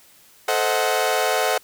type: chord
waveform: sawtooth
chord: A diminished seventh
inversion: none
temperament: equal with one note detuned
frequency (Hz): 440 / 523.3 / 632 / 740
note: A4 / C5 / Eb5 / Gb5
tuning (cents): 0 / 0 / +27 / 0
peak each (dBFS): -21 / -21 / -21 / -19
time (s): 0.48-1.58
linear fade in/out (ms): 5
effects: white hiss -52 dBFS RMS until 1.63 s